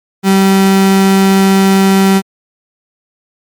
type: tone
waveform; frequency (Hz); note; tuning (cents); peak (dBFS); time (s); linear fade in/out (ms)
35% pulse; 193.4; G3; -23; -4; 0.23-2.22; 50
effects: MP3 96 kbps